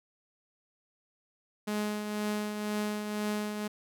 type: tone with tremolo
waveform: sawtooth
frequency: 210 Hz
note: G#3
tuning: 19 cents sharp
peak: -25 dBFS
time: 1.67-3.68 s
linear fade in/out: 10 ms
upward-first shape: triangle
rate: 2 Hz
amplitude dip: 50%
effects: none